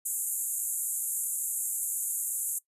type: band-pass noise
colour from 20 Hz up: white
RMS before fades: -32 dBFS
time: 0.05-2.59 s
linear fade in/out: 10 ms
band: 6900 to 13000 Hz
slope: 96 dB/octave
effects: noise-tail reverb RT60 0.1 s tail -20 dB re dry + resampled to 32000 Hz